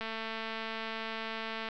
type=click train; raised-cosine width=0.3 ms; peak=-22 dBFS; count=375; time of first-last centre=0.01-1.687 s; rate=223 Hz; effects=low-pass 5000 Hz 12 dB/octave